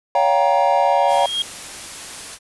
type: chord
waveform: triangle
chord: G half-diminished seventh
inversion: second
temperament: just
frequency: 564.5 / 705.6 / 784 / 940.8 Hz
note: Db5 / F5 / G5 / Bb5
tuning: +31 / +18 / 0 / +16 cents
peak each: -17 dBFS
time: 0.15-1.26 s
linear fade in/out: 2 ms
type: tone with exponential growth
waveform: triangle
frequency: 3251 Hz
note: G#7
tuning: 38 cents flat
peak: -15 dBFS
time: 0.77-1.42 s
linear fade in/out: 1 ms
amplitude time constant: 140 ms
type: noise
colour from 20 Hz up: white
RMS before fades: -33 dBFS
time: 1.07-2.39 s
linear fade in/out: 50 ms
effects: resampled to 24000 Hz